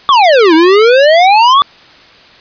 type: exponential two-way sweep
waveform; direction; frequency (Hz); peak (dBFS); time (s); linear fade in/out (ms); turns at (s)
square; down then up; 1174.7 to 311.1 to 1174.7; -4; 0.09-1.62; 0; 0.54
effects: white hiss -39 dBFS RMS until 2.4 s + resampled to 11025 Hz